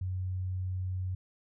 sine tone, 92.5 Hz, F#2, in tune, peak -31 dBFS, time 0.01-1.15 s, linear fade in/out 5 ms, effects none

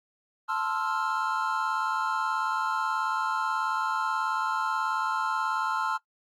triangle chord, F major seventh, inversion first, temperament equal, 880 / 1046.5 / 1318.5 / 1396.9 Hz, A5 / C6 / E6 / F6, 0 / 0 / 0 / 0 cents, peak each -30 dBFS, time 0.48-5.98 s, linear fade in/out 20 ms, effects noise-tail reverb RT60 0.1 s tail -18 dB re dry + Opus 32 kbps

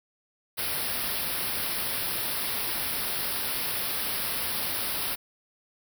white band-stop noise, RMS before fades -30 dBFS, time 0.57-5.16 s, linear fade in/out 20 ms, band 5400 to 9300 Hz, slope 96 dB/octave, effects none

